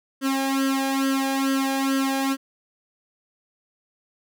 sawtooth tone with flanger, 270 Hz, C#4, 45 cents flat, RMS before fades -23 dBFS, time 0.21-2.37 s, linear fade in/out 50 ms, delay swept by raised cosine 0.63 to 1.24 ms, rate 2.3 Hz, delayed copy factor +0.95, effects none

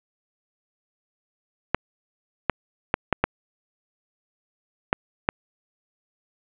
clicks, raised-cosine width 0.5 ms, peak -3 dBFS, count 7, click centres 1.746 / 2.497 / 2.941 / 3.127 / 3.24 / 4.929 / 5.289 s, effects resampled to 8000 Hz + 7-bit

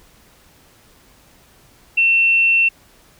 sine tone, 2700 Hz, E7, 41 cents sharp, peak -11 dBFS, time 1.97-2.69 s, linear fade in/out 10 ms, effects pink hiss -51 dBFS RMS until 3.19 s

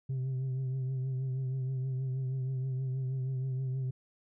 sine tone with vibrato, 130.81 Hz, C3, in tune, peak -28 dBFS, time 0.09-3.91 s, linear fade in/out 10 ms, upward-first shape triangle, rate 6.3 Hz, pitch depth 47 cents each way, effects tanh soft clip ceiling -30 dBFS

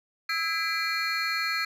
triangle tone cluster, 1307 / 1635 / 2014 / 2372 / 4273 Hz, E6 / G#6 / B6 / D7 / C8, -15 / -28 / +33 / +17 / +36 cents, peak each -31 dBFS, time 0.29-1.65 s, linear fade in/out 5 ms, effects none

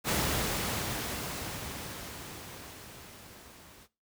pink noise with level ramp, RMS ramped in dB -28 to -54 dBFS, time 0.04-3.88 s, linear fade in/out 50 ms, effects noise-tail reverb RT60 0.3 s tail -20 dB re dry + high-pass 60 Hz 12 dB/octave

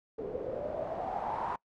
white noise with low-pass filter sweep, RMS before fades -36 dBFS, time 0.18-1.56 s, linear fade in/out 5 ms, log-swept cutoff 430 to 980 Hz, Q 6.7, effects noise-tail reverb RT60 0.1 s tail -23 dB re dry

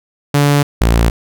sawtooth tone pair in turn, 144 / 57.15 Hz, D3 / A#1, -34 / -34 cents, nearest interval octave + major third, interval 1600 cents, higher first, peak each -5 dBFS, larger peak neither, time 0.34-0.63 / 0.81-1.1 s, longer neither, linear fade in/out 5 ms, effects none

